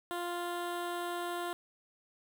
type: tone with notch filter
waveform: 15% pulse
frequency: 349.2 Hz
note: F4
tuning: in tune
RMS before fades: -37 dBFS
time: 0.11-1.53 s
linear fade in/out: 0 ms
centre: 5700 Hz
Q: 1.7
effects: none